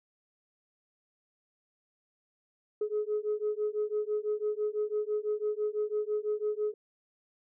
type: beating tone pair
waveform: sine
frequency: 419.8 / 425.8 Hz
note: G#4 / G#4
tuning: +19 / +43 cents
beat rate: 6 Hz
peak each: -31 dBFS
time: 2.81-6.74 s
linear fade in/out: 5 ms
effects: tanh soft clip ceiling -23 dBFS